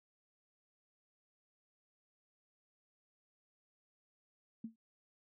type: tone with exponential decay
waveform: sine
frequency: 225.3 Hz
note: A3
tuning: 41 cents sharp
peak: -37 dBFS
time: 4.64-4.76 s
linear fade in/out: 5 ms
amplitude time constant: 25 ms
effects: none